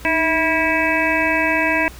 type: harmonic tone with a mistuned harmonic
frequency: 325.3 Hz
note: E4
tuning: 23 cents flat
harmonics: 1 / 2 / 3 / 5 / 6 / 7 / 8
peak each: -23 / -23 / -23 / -23 / -23 / -23 / -23 dBFS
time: 0.05-1.88 s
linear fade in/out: 0 ms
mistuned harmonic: 1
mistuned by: -77 cents
effects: added 60 Hz sine -38 dBFS peak until 1.99 s + pink hiss -41 dBFS RMS until 1.99 s